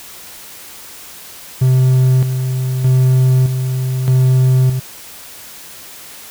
triangle tone with tremolo, 129.1 Hz, C3, 23 cents flat, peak -6 dBFS, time 1.61-4.8 s, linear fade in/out 10 ms, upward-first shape square, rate 0.81 Hz, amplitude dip 55%, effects white hiss -35 dBFS RMS until 6.3 s

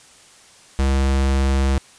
square tone, 67.5 Hz, C#2, 45 cents flat, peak -16 dBFS, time 0.79-1.78 s, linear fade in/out 0 ms, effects white hiss -48 dBFS RMS until 1.98 s + resampled to 22050 Hz

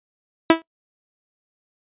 sawtooth tone with exponential decay, 326.8 Hz, E4, 15 cents flat, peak -3 dBFS, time 0.5-0.62 s, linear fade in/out 2 ms, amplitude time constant 25 ms, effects noise-tail reverb RT60 0.1 s tail -20 dB re dry + resampled to 8000 Hz

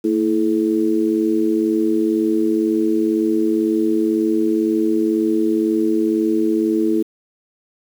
sine tone with amplitude modulation, 327.9 Hz, E4, 9 cents flat, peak -10 dBFS, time 0.04-7.03 s, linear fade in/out 10 ms, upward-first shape sine, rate 102 Hz, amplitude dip 100%, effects 7-bit

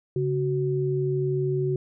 sine tone pair together, 139.2 / 372.1 Hz, C#3 / F#4, +8 / +10 cents, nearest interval octave + perfect fourth, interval 1702 cents, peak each -25 dBFS, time 0.16-1.76 s, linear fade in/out 2 ms, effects none

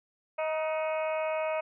harmonic tone with a mistuned harmonic, 314.6 Hz, D#4, 19 cents sharp, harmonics 2 / 3 / 4 / 5 / 6 / 7 / 8 / 9, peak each -29 / -37 / -40 / -47 / -51 / -42 / -41 / -54 dBFS, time 0.38-1.61 s, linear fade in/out 10 ms, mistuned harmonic 5, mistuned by -54 cents, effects none

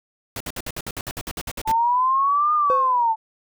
pink noise bursts, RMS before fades -30 dBFS, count 14, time 0.36-1.717 s, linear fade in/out 2 ms, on 44 ms, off 57 ms
sine linear two-way sweep, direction up then down, 870 to 1225 to 870 Hz, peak -16 dBFS, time 1.65-3.16 s, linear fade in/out 50 ms, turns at 2.54 s
triangle tone with exponential decay, 513 Hz, C5, 34 cents flat, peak -16 dBFS, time 2.7-3.1 s, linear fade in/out 0 ms, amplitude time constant 86 ms
effects none

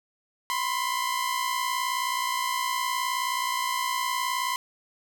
sawtooth tone pair together, 996 / 1055.2 Hz, B5 / C6, +14 / +14 cents, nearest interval minor second, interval 100 cents, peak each -25 dBFS, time 0.5-4.56 s, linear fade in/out 0 ms, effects none

